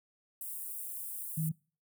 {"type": "high-pass noise", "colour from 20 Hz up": "white", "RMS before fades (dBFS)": -41, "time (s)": [0.41, 1.49], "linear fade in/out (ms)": 2, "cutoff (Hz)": 8600, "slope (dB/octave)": 48}
{"type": "tone", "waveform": "sine", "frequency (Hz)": 158.5, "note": "D#3", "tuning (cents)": 32, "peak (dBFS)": -30, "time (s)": [1.37, 1.52], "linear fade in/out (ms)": 10}
{"effects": ["noise-tail reverb RT60 0.4 s tail -25 dB re dry"]}